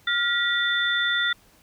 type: tone cluster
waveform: sine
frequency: 1408 / 1925 / 3539 Hz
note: F6 / B6 / A7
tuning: +14 / -45 / +9 cents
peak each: -25 dBFS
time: 0.07-1.33 s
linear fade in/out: 5 ms
effects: pink hiss -57 dBFS RMS until 1.62 s